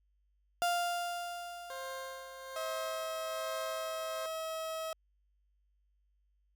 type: tone with exponential decay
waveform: 35% pulse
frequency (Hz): 698.5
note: F5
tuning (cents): 0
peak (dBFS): -26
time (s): 0.62-3.11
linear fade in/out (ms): 0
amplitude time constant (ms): 540
type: tone with tremolo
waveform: 20% pulse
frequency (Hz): 529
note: C5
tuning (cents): +19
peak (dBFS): -35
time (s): 1.7-4.26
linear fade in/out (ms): 2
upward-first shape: sine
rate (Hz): 1.2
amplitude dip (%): 55
type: tone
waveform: 30% pulse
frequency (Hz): 642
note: E5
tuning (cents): -46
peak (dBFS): -34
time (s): 2.56-4.93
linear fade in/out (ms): 2
effects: added 50 Hz sine -70 dBFS peak until 6.55 s